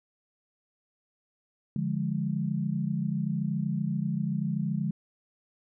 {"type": "chord", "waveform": "sine", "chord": "D diminished", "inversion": "none", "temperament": "equal", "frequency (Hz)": [146.83, 174.61, 207.7], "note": ["D3", "F3", "Ab3"], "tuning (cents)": [0, 0, 0], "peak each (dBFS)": -31, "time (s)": [1.76, 4.91], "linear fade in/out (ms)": 2, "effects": []}